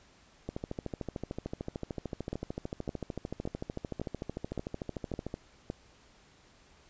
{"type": "two click trains", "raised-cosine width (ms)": 2, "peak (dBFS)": [-21, -22], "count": [7, 66], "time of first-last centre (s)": [[2.33, 5.701], [0.49, 5.341]], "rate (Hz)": [1.78, 13.4], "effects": ["pink hiss -61 dBFS RMS until 6.89 s", "resampled to 16000 Hz"]}